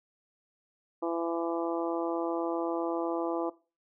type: harmonic tone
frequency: 167.9 Hz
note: E3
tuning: 32 cents sharp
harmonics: 2 / 3 / 4 / 5 / 6 / 7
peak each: -31 / -35 / -37 / -39 / -41 / -42 dBFS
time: 1.02-3.5 s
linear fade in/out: 10 ms
effects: noise-tail reverb RT60 0.3 s tail -18 dB re dry